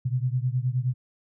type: beating tone pair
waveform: sine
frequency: 122.9 / 132.5 Hz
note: B2 / C3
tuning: -8 / +22 cents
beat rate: 9.6 Hz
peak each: -25 / -27 dBFS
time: 0.05-0.94 s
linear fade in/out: 10 ms
effects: none